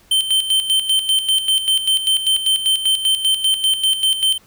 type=tone with tremolo; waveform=square; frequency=3103 Hz; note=G7; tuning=18 cents flat; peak=-13 dBFS; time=0.11-4.38 s; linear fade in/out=5 ms; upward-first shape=square; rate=5.1 Hz; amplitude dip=65%; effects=pink hiss -52 dBFS RMS until 4.46 s